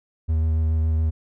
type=tone with vibrato; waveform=triangle; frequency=79.5 Hz; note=D#2; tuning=38 cents sharp; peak=-16 dBFS; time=0.28-1.11 s; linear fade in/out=20 ms; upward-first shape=square; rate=7.1 Hz; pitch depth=12 cents each way; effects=none